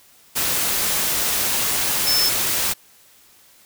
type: tone in noise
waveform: sine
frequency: 5274 Hz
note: E8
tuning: in tune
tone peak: -17 dBFS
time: 2.06-2.3 s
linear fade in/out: 20 ms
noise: white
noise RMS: -21 dBFS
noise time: 0.35-2.74 s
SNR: +1 dB
effects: white hiss -52 dBFS RMS until 3.65 s